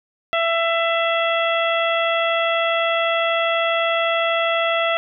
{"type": "harmonic tone", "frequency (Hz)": 667, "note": "E5", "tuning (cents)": 20, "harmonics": [1, 2, 3, 4, 5], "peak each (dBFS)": [-20, -23, -25, -26, -27], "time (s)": [0.33, 4.97], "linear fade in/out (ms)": 0, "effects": []}